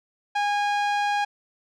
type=tone with low-pass filter; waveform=sawtooth; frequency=820 Hz; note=G#5; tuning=22 cents flat; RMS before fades=-24 dBFS; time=0.35-1.25 s; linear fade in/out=10 ms; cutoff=3900 Hz; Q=0.53; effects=none